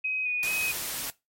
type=tone with vibrato; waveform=sine; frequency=2500 Hz; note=D#7; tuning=8 cents sharp; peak=-25 dBFS; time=0.04-0.72 s; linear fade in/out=10 ms; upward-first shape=square; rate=2.3 Hz; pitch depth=19 cents each way
type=noise; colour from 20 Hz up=white; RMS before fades=-33 dBFS; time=0.43-1.1 s; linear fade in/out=0 ms
effects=noise-tail reverb RT60 0.2 s tail -19 dB re dry + MP3 64 kbps